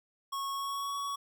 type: tone with pitch glide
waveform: square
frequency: 1100 to 1122.5 Hz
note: C#6 to C#6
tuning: -14 to +21 cents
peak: -34 dBFS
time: 0.32-1.16 s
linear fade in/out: 10 ms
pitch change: +35 cents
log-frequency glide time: 0.52-0.95 s
effects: none